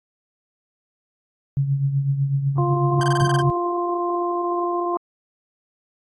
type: tone with tremolo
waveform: sine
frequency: 138.59 Hz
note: C#3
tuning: in tune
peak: -15 dBFS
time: 1.57-3.5 s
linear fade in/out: 0 ms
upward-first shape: triangle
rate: 8 Hz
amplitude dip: 65%
type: harmonic tone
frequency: 349.2 Hz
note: F4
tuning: in tune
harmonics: 1 / 2 / 3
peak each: -23 / -27 / -25 dBFS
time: 2.58-4.97 s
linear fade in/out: 2 ms
type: tone bursts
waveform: sawtooth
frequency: 1568 Hz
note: G6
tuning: in tune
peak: -23 dBFS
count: 9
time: 3.01-3.41 s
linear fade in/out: 2 ms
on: 24 ms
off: 23 ms
effects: AAC 32 kbps